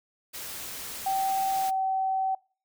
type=noise; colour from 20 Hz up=white; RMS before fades=-38 dBFS; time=0.33-1.71 s; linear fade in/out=20 ms
type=tone with pitch glide; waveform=sine; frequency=773 to 764.6 Hz; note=G5 to G5; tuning=-24 to -43 cents; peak=-24 dBFS; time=1.06-2.35 s; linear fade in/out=5 ms; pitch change=-19 cents; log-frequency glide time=1.51-1.74 s
effects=noise-tail reverb RT60 0.4 s tail -25 dB re dry